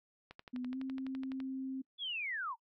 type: click train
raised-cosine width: 0.3 ms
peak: -33 dBFS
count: 14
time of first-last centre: 0.31-1.402 s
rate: 11.9 Hz
type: tone with pitch glide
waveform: sine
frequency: 250 to 264.3 Hz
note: B3 to C4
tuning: +21 to +18 cents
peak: -37 dBFS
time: 0.53-1.82 s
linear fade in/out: 10 ms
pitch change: +97 cents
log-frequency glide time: 0.68-0.78 s
type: linear sweep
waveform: sine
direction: down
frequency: 3481 to 861 Hz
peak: -36 dBFS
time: 1.98-2.56 s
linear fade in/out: 50 ms
effects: noise-tail reverb RT60 0.1 s tail -24 dB re dry